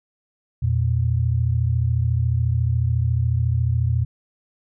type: tone pair together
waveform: sine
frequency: 85.1 / 119.17 Hz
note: F2 / A#2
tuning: -44 / +39 cents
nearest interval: tritone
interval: 583 cents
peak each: -21 / -19 dBFS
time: 0.62-4.05 s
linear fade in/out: 10 ms
effects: none